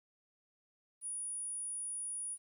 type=tone; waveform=sine; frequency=9700 Hz; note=D#9; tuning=45 cents flat; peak=-38 dBFS; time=1.01-2.38 s; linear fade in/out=50 ms; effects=12-bit